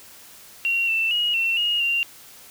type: tone with pitch steps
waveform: sine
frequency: 2747 / 2673 / 2888 / 2707 / 2866 / 2773 Hz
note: F7 / E7 / F#7 / E7 / F7 / F7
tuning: -29 / +23 / -43 / +45 / +44 / -13 cents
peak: -19 dBFS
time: 0.65-2.03 s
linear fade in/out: 0 ms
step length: 230 ms
effects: white hiss -46 dBFS RMS until 2.5 s